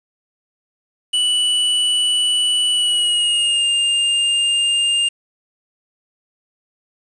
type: tone with pitch glide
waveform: square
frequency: 2960 to 2810 Hz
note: F#7 to F7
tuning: 0 to +10 cents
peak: -15 dBFS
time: 1.13-5.09 s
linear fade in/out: 10 ms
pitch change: -90 cents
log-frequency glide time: 2.72-3.67 s
effects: resampled to 22050 Hz + 7-bit